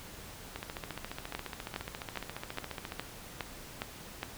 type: two click trains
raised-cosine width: 0.3 ms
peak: -18 / -22 dBFS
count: 8 / 35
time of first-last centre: 1.35-4.231 / 0.56-2.921 s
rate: 2.43 / 14.4 Hz
effects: pink hiss -48 dBFS RMS until 4.37 s